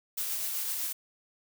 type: noise with tremolo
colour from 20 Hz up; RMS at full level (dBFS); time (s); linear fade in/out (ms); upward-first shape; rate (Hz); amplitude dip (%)
blue; -32; 0.17-0.93; 10; sine; 7.9; 25
effects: none